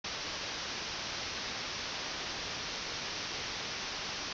white low-pass noise, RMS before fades -39 dBFS, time 0.04-4.33 s, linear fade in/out 5 ms, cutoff 6000 Hz, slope 96 dB/octave, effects none

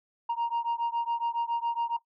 sine beating tone pair, 932.3 / 939.5 Hz, A#5 / A#5, 0 / +13 cents, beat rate 7.2 Hz, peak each -28 dBFS, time 0.29-1.97 s, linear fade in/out 10 ms, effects noise-tail reverb RT60 0.1 s tail -17 dB re dry + tanh soft clip ceiling -24 dBFS

